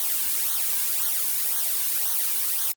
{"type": "noise with flanger", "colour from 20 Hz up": "blue", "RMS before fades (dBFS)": -24, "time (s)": [0, 2.72], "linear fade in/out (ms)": 2, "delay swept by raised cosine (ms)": [0.39, 1.59], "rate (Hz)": 1.9, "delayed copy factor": -0.9, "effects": ["Opus 24 kbps"]}